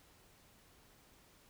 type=silence; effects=pink hiss -65 dBFS RMS until 1.49 s